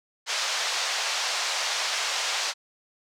white band-pass noise, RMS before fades -28 dBFS, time 0.26-2.54 s, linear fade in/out 50 ms, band 580 to 6100 Hz, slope 24 dB/octave, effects none

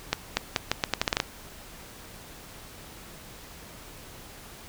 accelerating click train, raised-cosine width 0.2 ms, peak -5 dBFS, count 11, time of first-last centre 0.13-1.201 s, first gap 240 ms, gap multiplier 0.8, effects pink hiss -46 dBFS RMS until 4.68 s

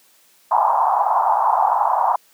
white band-pass noise, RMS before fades -17 dBFS, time 0.51-2.16 s, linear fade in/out 5 ms, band 750 to 1000 Hz, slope 48 dB/octave, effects white hiss -55 dBFS RMS until 2.33 s + high-pass 200 Hz 12 dB/octave

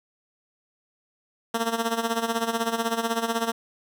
10% pulse tone with tremolo, 229.2 Hz, A#3, 29 cents flat, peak -13 dBFS, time 1.54-3.52 s, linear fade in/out 5 ms, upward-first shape sine, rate 16 Hz, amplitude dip 75%, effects none

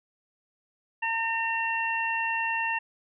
harmonic tone, 910 Hz, A#5, 42 cents flat, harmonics 1 / 2 / 3, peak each -30 / -30 / -30 dBFS, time 1.02-2.79 s, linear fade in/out 10 ms, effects none

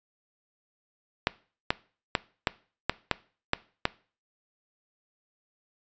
clicks, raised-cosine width 0.3 ms, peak -6 dBFS, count 8, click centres 1.271 / 1.705 / 2.152 / 2.472 / 2.896 / 3.113 / 3.534 / 3.854 s, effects noise-tail reverb RT60 0.4 s tail -20 dB re dry + resampled to 16000 Hz

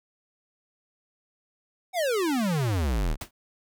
square exponential sweep, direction down, 768 to 33.17 Hz, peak -24 dBFS, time 1.93-3.17 s, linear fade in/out 50 ms
pink noise with exponential decay, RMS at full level -30 dBFS, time 3.21-3.31 s, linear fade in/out 5 ms, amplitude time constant 21 ms
effects none

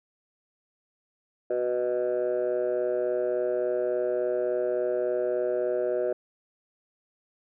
sine chord, B major, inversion second, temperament just, 370.4 / 493.9 / 617.4 Hz, F#4 / B4 / D#5, +2 / 0 / -14 cents, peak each -27 dBFS, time 1.5-6.13 s, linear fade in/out 5 ms, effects tanh soft clip ceiling -19 dBFS

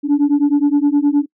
sine beating tone pair, 284.2 / 293.8 Hz, C#4 / D4, +43 / +1 cents, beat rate 9.6 Hz, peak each -12 dBFS, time 0.03-1.26 s, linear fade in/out 50 ms, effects noise-tail reverb RT60 0.1 s tail -25 dB re dry + tanh soft clip ceiling -8 dBFS

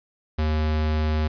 square tone, 77.3 Hz, D#2, 11 cents flat, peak -21 dBFS, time 0.38-1.28 s, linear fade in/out 10 ms, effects resampled to 11025 Hz + 9-bit

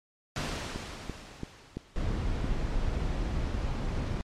pink noise with exponential decay, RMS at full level -32 dBFS, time 0.36-2.8 s, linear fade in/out 2 ms, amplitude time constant 530 ms
click train, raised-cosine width 3 ms, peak -21 dBFS, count 6, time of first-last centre 0.76-2.444 s, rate 2.97 Hz
brown noise, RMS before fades -30 dBFS, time 1.96-4.21 s, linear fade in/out 0 ms
effects low-pass 6000 Hz 12 dB/octave + MP3 64 kbps

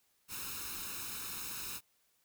white noise with comb filter, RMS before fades -42 dBFS, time 0.28-1.81 s, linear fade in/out 50 ms, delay 0.76 ms, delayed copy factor +0.7, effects white hiss -74 dBFS RMS until 2.24 s

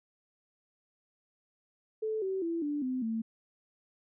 sine tone with pitch steps, 436.2 / 381.9 / 334.4 / 292.8 / 256.4 / 224.5 Hz, A4 / G4 / E4 / D4 / C4 / A3, -15 / -45 / +25 / -5 / -35 / +35 cents, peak -30 dBFS, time 2.02-3.22 s, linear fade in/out 10 ms, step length 200 ms, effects none

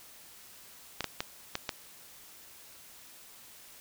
clicks, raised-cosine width 0.2 ms, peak -14 dBFS, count 5, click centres 1.007 / 1.043 / 1.205 / 1.554 / 1.692 s, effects white hiss -53 dBFS RMS until 3.8 s

